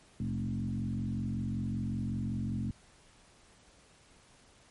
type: tone with frequency modulation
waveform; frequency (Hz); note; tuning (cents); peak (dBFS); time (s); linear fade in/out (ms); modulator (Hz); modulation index
sine; 166.1; E3; +13; -31; 0.2-2.71; 2; 45.3; 2
effects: pink hiss -61 dBFS RMS until 4.7 s + MP3 48 kbps